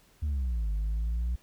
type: exponential two-way sweep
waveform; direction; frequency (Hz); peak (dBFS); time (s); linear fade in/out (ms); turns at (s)
sine; down then up; 77.78 to 50.5 to 61.1; -24; 0.22-1.36; 10; 0.72
effects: tanh soft clip ceiling -26 dBFS + pink hiss -62 dBFS RMS until 1.42 s